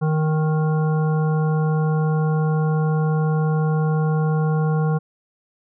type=harmonic tone; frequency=155.7 Hz; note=D#3; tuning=2 cents sharp; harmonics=1 / 3 / 5 / 7 / 9; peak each=-17 / -27 / -31 / -34 / -36 dBFS; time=0.01-4.99 s; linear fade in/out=20 ms; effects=none